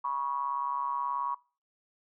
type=ring-modulated tone; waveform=triangle; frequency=69.3 Hz; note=C#2; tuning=in tune; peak=-24 dBFS; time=0.04-1.35 s; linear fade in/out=10 ms; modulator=1040 Hz; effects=noise-tail reverb RT60 0.4 s tail -25 dB re dry